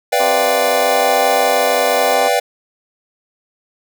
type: chord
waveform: square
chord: G dominant seventh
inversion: first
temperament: equal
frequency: 493.9 / 587.3 / 698.5 / 784 Hz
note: B4 / D5 / F5 / G5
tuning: 0 / 0 / 0 / 0 cents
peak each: -19 dBFS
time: 0.12-2.4 s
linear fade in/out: 10 ms
type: noise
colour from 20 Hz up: violet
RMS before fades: -29 dBFS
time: 0.15-2.15 s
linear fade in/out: 5 ms
type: harmonic tone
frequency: 130.81 Hz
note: C3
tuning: in tune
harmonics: 2 / 3 / 4 / 5 / 6 / 7 / 8 / 9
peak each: -31 / -31 / -32 / -27 / -27 / -30 / -27 / -28 dBFS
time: 0.19-2.29 s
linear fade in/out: 20 ms
effects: none